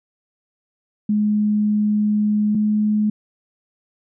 sine tone pair in turn, 210.1 / 211.7 Hz, G#3 / G#3, +20 / +33 cents, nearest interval unison, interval 13 cents, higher second, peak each -15 dBFS, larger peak neither, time 1.09-2.55 / 2.55-3.1 s, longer first, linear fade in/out 5 ms, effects none

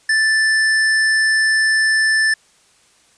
sine tone with hard clipping, 1760 Hz, A6, in tune, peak -14 dBFS, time 0.09-2.34 s, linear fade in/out 5 ms, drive 17 dB, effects white hiss -54 dBFS RMS until 3.17 s + resampled to 22050 Hz

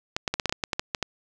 clicks, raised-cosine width 0.2 ms, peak -8 dBFS, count 12, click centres 0.165 / 0.278 / 0.34 / 0.398 / 0.457 / 0.495 / 0.525 / 0.638 / 0.732 / 0.795 / 0.948 / 1.027 s, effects none

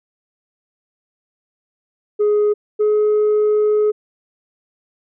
sine tone pair in turn, 417.7 / 423 Hz, G#4 / G#4, +10 / +32 cents, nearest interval unison, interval 22 cents, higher second, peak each -10 dBFS, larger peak neither, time 2.19-2.54 / 2.79-3.92 s, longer second, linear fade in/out 20 ms, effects tanh soft clip ceiling -11 dBFS

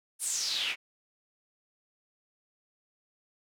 pink noise with band-pass filter sweep, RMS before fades -32 dBFS, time 0.19-0.76 s, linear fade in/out 50 ms, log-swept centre 10000 to 2300 Hz, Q 5, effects none

